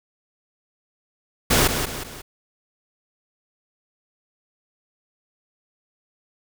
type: noise with echo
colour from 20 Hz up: pink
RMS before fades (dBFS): -17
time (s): 1.5-1.68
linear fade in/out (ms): 10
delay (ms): 180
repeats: 3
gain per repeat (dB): -7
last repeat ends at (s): 2.22
effects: none